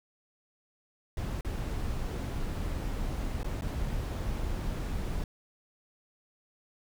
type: noise with dropouts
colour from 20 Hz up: brown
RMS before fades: -33 dBFS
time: 1.17-5.24 s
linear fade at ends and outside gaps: 2 ms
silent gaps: 1.41-1.447 / 3.432-3.444 / 3.611-3.62 s
effects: none